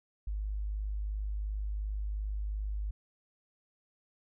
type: tone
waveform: sine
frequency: 51.4 Hz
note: G#1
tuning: 17 cents flat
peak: -32 dBFS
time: 0.27-2.91 s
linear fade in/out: 5 ms
effects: none